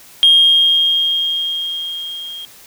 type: tone with level ramp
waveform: sine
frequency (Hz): 3234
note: G#7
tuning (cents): -47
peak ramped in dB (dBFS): -4 to -27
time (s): 0.23-2.45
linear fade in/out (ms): 0
effects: tanh soft clip ceiling -2 dBFS + white hiss -42 dBFS RMS until 2.66 s